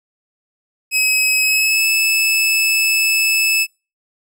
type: tone with pitch glide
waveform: sawtooth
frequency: 2550 to 2614 Hz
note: D#7 to E7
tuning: +42 to -15 cents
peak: -10 dBFS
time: 0.91-3.67 s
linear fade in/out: 50 ms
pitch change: +43 cents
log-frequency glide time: 1.41-1.86 s
effects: noise-tail reverb RT60 0.3 s tail -26 dB re dry